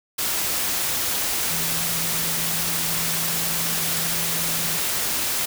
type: tone in noise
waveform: sine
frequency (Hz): 165.9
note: E3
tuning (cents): +11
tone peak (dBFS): -34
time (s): 1.5-4.78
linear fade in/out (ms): 10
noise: white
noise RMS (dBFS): -24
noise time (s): 0.18-5.46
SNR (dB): -13
effects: none